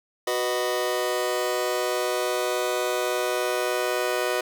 sawtooth chord, B major, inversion second, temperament just, 370.4 / 493.9 / 617.4 Hz, F#4 / B4 / D#5, +2 / 0 / -14 cents, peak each -24 dBFS, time 0.27-4.41 s, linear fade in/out 5 ms, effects none

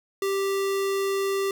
square tone, 392 Hz, G4, in tune, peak -24 dBFS, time 0.22-1.51 s, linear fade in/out 2 ms, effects none

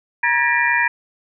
sine tone cluster, 950 / 1656 / 1803 / 1934 / 2382 Hz, A#5 / G#6 / A6 / B6 / D7, +33 / -5 / +42 / -37 / +24 cents, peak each -21 dBFS, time 0.23-0.88 s, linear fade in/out 5 ms, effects none

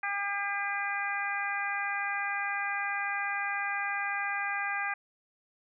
harmonic tone, 401.9 Hz, G4, 43 cents sharp, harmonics 2 / 3 / 4 / 5 / 6, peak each -36 / -38 / -34 / -36 / -38 dBFS, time 0.03-4.94 s, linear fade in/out 5 ms, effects none

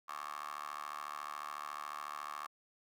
15% pulse tone with high-pass filter, 74 Hz, D2, 14 cents sharp, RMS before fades -44 dBFS, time 0.08-2.47 s, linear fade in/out 10 ms, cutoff 1100 Hz, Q 7.6, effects none

